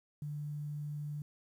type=tone with quantisation; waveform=sine; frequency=147.8 Hz; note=D3; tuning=11 cents sharp; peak=-37 dBFS; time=0.22-1.22 s; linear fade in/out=2 ms; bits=11; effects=none